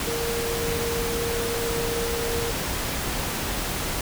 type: tone in noise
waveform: sine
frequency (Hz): 466.2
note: A#4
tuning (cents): 0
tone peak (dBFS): -27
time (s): 0.07-2.51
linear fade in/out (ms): 2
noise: pink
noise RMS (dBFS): -28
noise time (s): 0-4.01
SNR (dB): -2
effects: none